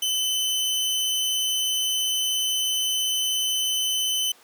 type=tone; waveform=sawtooth; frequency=3039 Hz; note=F#7; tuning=46 cents sharp; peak=-19 dBFS; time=0.02-4.32 s; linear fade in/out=5 ms; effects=pink hiss -53 dBFS RMS until 4.43 s + high-pass 400 Hz 12 dB/octave